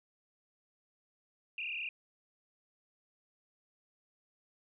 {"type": "tone with frequency modulation", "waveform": "sine", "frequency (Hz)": 2600, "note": "E7", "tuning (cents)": -24, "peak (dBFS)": -36, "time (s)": [1.58, 1.89], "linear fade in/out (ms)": 2, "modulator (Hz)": 34.9, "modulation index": 6.1, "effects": []}